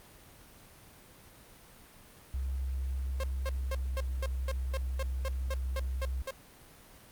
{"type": "tone with pitch glide", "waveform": "sine", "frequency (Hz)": [65.9, 64.66], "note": ["C2", "C2"], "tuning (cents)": [13, -20], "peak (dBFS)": -31, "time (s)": [2.34, 6.22], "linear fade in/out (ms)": 0, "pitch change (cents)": -33, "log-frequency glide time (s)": [3.31, 3.97]}
{"type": "tone bursts", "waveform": "sawtooth", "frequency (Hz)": 534, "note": "C5", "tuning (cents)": 35, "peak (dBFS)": -31, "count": 13, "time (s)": [3.2, 6.308], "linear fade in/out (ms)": 2, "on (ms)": 36, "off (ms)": 220}
{"effects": ["pink hiss -55 dBFS RMS until 7.11 s", "Opus 32 kbps"]}